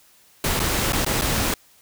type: noise with dropouts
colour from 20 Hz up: pink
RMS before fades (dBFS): -22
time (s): 0.44-1.54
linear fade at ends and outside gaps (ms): 2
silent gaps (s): 0.594-0.6 / 0.923-0.931 / 1.048-1.063 / 1.213-1.219
effects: white hiss -55 dBFS RMS until 1.81 s